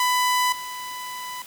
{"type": "tone with level steps", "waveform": "sawtooth", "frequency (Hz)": 997, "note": "B5", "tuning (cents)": 16, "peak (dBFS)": [-15, -28], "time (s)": [0, 1.42], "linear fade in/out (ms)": 2, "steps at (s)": 0.52, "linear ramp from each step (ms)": 5, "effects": ["white hiss -43 dBFS RMS until 1.46 s"]}